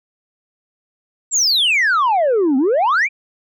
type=exponential two-way sweep; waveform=sine; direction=down then up; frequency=7740 to 251 to 2485 Hz; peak=-10 dBFS; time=1.31-3.09 s; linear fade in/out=50 ms; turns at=2.57 s; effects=tanh soft clip ceiling -11 dBFS